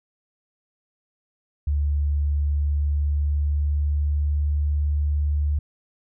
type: tone with pitch glide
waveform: sine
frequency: 72.7 to 73.54 Hz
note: D2 to D2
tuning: -17 to +3 cents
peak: -19 dBFS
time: 1.67-5.59 s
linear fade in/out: 5 ms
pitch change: +20 cents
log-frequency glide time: 2.4-4.57 s
effects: none